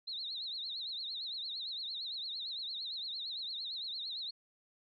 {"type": "tone with vibrato", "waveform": "sine", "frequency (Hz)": 3951, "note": "B7", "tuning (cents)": 0, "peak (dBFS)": -38, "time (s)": [0.07, 4.31], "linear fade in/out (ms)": 10, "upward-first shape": "triangle", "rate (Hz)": 8.8, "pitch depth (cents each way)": 180, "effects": []}